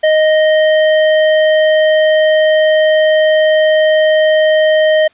square tone, 622.3 Hz, D#5, in tune, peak -8 dBFS, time 0.03-5.08 s, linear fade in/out 10 ms, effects white hiss -50 dBFS RMS until 5.13 s + resampled to 8000 Hz

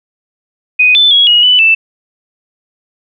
sine tone with pitch steps, 2494 / 3517 / 3326 / 2894 / 2986 / 2651 Hz, D#7 / A7 / G#7 / F#7 / F#7 / E7, +3 / -1 / +2 / -39 / +15 / +9 cents, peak -4 dBFS, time 0.79-1.75 s, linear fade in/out 10 ms, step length 160 ms, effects none

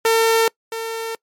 sawtooth tone pair in turn, 452.4 / 452.4 Hz, A4 / A4, +48 / +48 cents, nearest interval unison, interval 0 cents, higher neither, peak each -9 / -20 dBFS, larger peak first, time 0.05-0.48 / 0.72-1.15 s, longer neither, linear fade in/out 2 ms, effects noise-tail reverb RT60 0.1 s tail -25 dB re dry + MP3 64 kbps

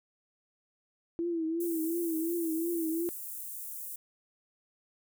sine tone with vibrato, 332 Hz, E4, 12 cents sharp, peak -29 dBFS, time 1.19-3.09 s, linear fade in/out 0 ms, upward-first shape triangle, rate 2.8 Hz, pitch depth 86 cents each way
white high-pass noise, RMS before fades -41 dBFS, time 1.6-3.96 s, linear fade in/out 5 ms, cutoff 8900 Hz, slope 24 dB/octave
effects none

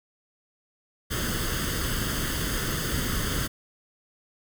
pink noise with comb filter, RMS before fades -28 dBFS, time 1.1-3.48 s, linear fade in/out 20 ms, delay 0.62 ms, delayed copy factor +0.7, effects none

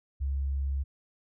sine tone, 68.6 Hz, C#2, 17 cents flat, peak -27 dBFS, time 0.2-0.84 s, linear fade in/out 20 ms, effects none

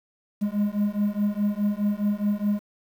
triangle beating tone pair, 203.8 / 208.6 Hz, G#3 / G#3, -32 / +8 cents, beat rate 4.8 Hz, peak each -23 dBFS, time 0.41-2.6 s, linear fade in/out 20 ms, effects 8-bit

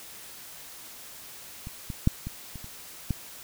clicks, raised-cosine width 5 ms, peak -25 / -21 / -7 / -21 / -27 / -30 / -14 dBFS, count 7, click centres 1.671 / 1.902 / 2.074 / 2.27 / 2.557 / 2.644 / 3.107 s, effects white hiss -45 dBFS RMS until 3.43 s

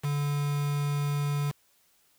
triangle tone with quantisation, 144.6 Hz, D3, 27 cents flat, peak -24 dBFS, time 0.03-1.52 s, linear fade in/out 20 ms, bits 6, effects white hiss -66 dBFS RMS until 2.18 s

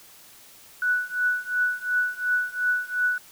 sine tone with tremolo, 1480 Hz, F#6, in tune, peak -18 dBFS, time 0.82-3.18 s, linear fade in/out 2 ms, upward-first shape triangle, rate 2.8 Hz, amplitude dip 95%, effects white hiss -50 dBFS RMS until 3.31 s

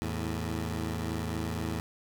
15% pulse tone pair together, 81 / 109.19 Hz, E2 / A2, -30 / -13 cents, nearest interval perfect fourth, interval 517 cents, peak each -27 / -29 dBFS, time 0.02-1.8 s, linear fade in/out 0 ms, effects none

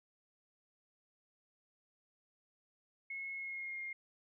sine tone with pitch glide, 2177 to 2127 Hz, C#7 to C7, -32 to +28 cents, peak -40 dBFS, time 3.1-3.93 s, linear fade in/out 5 ms, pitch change -40 cents, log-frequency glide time 3.34-3.81 s, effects none

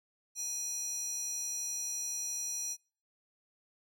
square tone with high-pass filter, 830.6 Hz, G#5, in tune, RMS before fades -37 dBFS, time 0.35-2.77 s, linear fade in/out 50 ms, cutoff 6100 Hz, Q 6.2, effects noise-tail reverb RT60 0.4 s tail -24 dB re dry

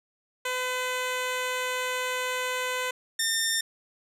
10% pulse tone pair in turn, 506 / 1810.5 Hz, B4 / A6, +42 / +49 cents, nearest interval octave + minor seventh, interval 2207 cents, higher second, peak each -19 / -15 dBFS, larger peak second, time 0.45-2.91 / 3.19-3.61 s, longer first, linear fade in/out 5 ms, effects low-pass 12000 Hz 12 dB/octave

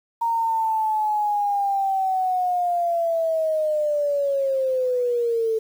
sine linear sweep, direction down, 930 to 440 Hz, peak -19 dBFS, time 0.21-5.59 s, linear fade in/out 10 ms, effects 8-bit

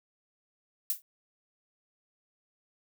violet noise with exponential decay, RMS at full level -25 dBFS, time 0.9-1.02 s, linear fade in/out 1 ms, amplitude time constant 25 ms, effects none

